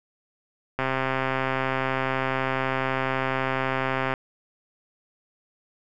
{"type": "click train", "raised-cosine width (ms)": 0.5, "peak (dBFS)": -10, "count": 443, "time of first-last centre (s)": [0.79, 4.138], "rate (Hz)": 132, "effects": []}